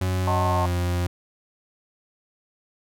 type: tone with pitch glide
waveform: 40% pulse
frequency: 92.5 to 88.37 Hz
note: F#2 to F2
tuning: 0 to +21 cents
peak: -21 dBFS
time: 0.01-1.07 s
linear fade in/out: 5 ms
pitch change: -79 cents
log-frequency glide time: 0.45-0.69 s
type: chord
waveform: sine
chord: D# diminished seventh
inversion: none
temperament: just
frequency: 622.3 / 746.7 / 896 / 1075.3 Hz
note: D#5 / F#5 / A5 / C6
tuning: 0 / +16 / +31 / +47 cents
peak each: -28 / -30 / -27 / -27 dBFS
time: 0.27-0.66 s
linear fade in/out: 5 ms
effects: none